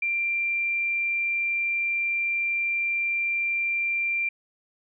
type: tone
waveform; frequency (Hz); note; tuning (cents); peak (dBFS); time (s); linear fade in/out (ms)
sine; 2369; D7; +14; -23; 0.02-4.29; 5
effects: none